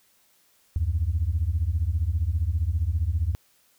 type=beating tone pair; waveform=sine; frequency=74.1 / 89.1 Hz; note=D2 / F2; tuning=+16 / +35 cents; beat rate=15 Hz; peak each=-24 dBFS; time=0.76-3.35 s; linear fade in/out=0 ms; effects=tanh soft clip ceiling -15 dBFS + white hiss -63 dBFS RMS until 3.78 s